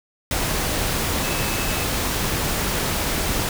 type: tone in noise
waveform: sine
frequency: 2600 Hz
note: E7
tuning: 24 cents flat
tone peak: -33 dBFS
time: 1.23-1.84 s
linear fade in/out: 2 ms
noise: pink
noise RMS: -23 dBFS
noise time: 0.31-3.49 s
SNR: -13 dB
effects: none